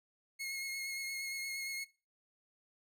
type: tone with vibrato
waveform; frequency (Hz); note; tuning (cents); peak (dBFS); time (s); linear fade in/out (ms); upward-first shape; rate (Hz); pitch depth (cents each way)
sawtooth; 2164; C#7; -42; -35; 0.39-1.85; 20; triangle; 8.6; 23
effects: noise-tail reverb RT60 0.3 s tail -19 dB re dry